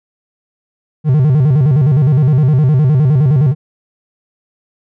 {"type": "tone with vibrato", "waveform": "triangle", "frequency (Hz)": 140, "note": "C#3", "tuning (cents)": 18, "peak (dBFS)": -5, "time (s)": [1.04, 3.55], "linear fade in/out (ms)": 50, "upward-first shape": "square", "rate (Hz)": 9.7, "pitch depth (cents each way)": 160, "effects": []}